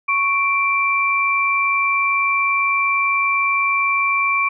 sine tone pair together, 1108.7 / 2349 Hz, C#6 / D7, 0 / 0 cents, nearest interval octave + minor second, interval 1300 cents, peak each -19 / -17 dBFS, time 0.08-4.49 s, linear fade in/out 10 ms, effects none

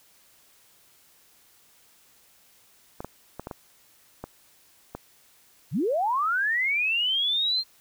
clicks, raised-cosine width 1 ms, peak -20 dBFS, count 7, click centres 3.005 / 3.046 / 3.396 / 3.471 / 3.512 / 4.24 / 4.95 s
sine linear sweep, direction up, 98 to 4215 Hz, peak -22 dBFS, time 5.71-7.64 s, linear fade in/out 50 ms
effects white hiss -59 dBFS RMS until 7.8 s

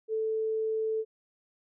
sine tone, 440 Hz, A4, in tune, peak -27 dBFS, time 0.08-1.05 s, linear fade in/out 50 ms, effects none

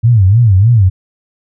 sine tone with vibrato, 106 Hz, G#2, 36 cents sharp, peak -4 dBFS, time 0.03-0.9 s, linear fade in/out 20 ms, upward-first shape sine, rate 3.3 Hz, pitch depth 240 cents each way, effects none

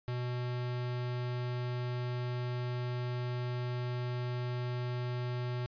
square tone, 123.3 Hz, B2, 2 cents flat, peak -34 dBFS, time 0.08-5.66 s, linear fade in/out 0 ms, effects resampled to 11025 Hz

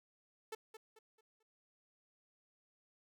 sawtooth tone with echo, 440 Hz, A4, in tune, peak -38 dBFS, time 0.52-0.55 s, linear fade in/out 5 ms, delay 220 ms, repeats 4, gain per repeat -9 dB, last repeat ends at 1.43 s, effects none

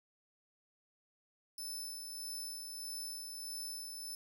20% pulse tone with tremolo, 5274 Hz, E8, in tune, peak -35 dBFS, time 1.58-4.15 s, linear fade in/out 2 ms, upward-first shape sine, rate 1.6 Hz, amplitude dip 35%, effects none

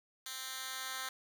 10% pulse tone with high-pass filter sweep, 261.6 Hz, C4, in tune, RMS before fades -42 dBFS, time 0.26-1.09 s, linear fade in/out 2 ms, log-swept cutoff 3000 to 1600 Hz, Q 0.75, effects none

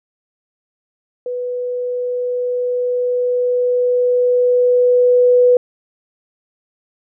sine tone with level ramp, 493.9 Hz, B4, in tune, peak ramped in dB -20 to -7 dBFS, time 1.26-5.57 s, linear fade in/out 2 ms, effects none

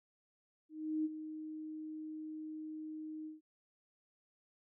sine tone with ADSR envelope, 311.1 Hz, D#4, in tune, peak -31 dBFS, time 0.69-3.41 s, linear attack 360 ms, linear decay 30 ms, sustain -11 dB, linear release 150 ms, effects none

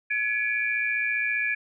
sine tone cluster, 1692 / 2276 / 2391 Hz, G#6 / C#7 / D7, +32 / +45 / +30 cents, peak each -27 / -31 / -27 dBFS, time 0.1-1.55 s, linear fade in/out 10 ms, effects none

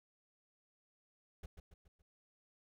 brown noise with echo, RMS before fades -45 dBFS, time 1.43-1.46 s, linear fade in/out 5 ms, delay 140 ms, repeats 4, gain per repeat -6 dB, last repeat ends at 2.02 s, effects none

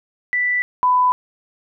sine tone pair in turn, 1975.5 / 998.7 Hz, B6 / B5, 0 / +19 cents, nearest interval octave, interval 1181 cents, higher first, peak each -16 / -12 dBFS, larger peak second, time 0.33-0.62 / 0.83-1.12 s, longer neither, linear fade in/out 0 ms, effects none

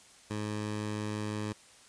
15% pulse tone, 105.9 Hz, G#2, 34 cents sharp, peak -27 dBFS, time 0.3-1.53 s, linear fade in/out 10 ms, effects white hiss -57 dBFS RMS until 1.88 s + resampled to 22050 Hz

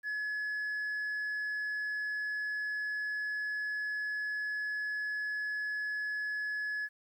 sine tone, 1700 Hz, G#6, 40 cents sharp, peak -30 dBFS, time 0.03-6.89 s, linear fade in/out 50 ms, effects tanh soft clip ceiling -32 dBFS + 11-bit

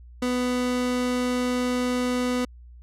30% pulse tone, 248.7 Hz, B3, 12 cents sharp, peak -20 dBFS, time 0.22-2.45 s, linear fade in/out 5 ms, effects added 60 Hz sine -43 dBFS peak until 2.82 s + low-pass 10000 Hz 12 dB/octave

